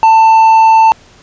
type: tone with hard clipping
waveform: sine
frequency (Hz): 890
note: A5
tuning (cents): +20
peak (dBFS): -4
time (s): 0.03-0.92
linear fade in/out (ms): 0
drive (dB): 3
effects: pink hiss -42 dBFS RMS until 1.22 s + resampled to 16000 Hz